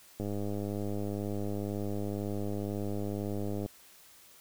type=click train; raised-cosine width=2 ms; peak=-23 dBFS; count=354; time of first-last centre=0.2-3.661 s; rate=102 Hz; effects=white hiss -57 dBFS RMS until 4.4 s